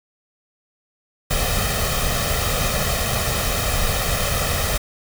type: noise with comb filter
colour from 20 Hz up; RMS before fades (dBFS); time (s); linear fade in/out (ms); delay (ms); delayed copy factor
pink; -21; 1.3-4.78; 10; 1.6; +0.7
effects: none